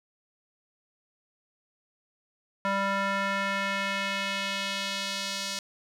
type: tone with band-pass filter sweep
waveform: square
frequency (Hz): 196.9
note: G3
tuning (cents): +8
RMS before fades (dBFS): -30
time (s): 2.65-5.59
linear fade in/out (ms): 0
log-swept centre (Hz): 1200 to 5000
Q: 1.3
effects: none